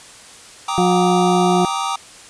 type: chord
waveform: square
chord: Eb major seventh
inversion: first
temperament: equal with one note detuned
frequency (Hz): 784 / 932.3 / 1174.7 / 1255.3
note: G5 / Bb5 / D6 / Eb6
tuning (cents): 0 / 0 / 0 / +15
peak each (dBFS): -26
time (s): 0.68-1.96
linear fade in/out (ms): 5
type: harmonic tone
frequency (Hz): 180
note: F#3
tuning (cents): -47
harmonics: 1 / 2 / 4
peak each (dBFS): -17 / -17 / -18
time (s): 0.78-1.65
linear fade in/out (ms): 0
effects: white hiss -41 dBFS RMS until 2.29 s + resampled to 22050 Hz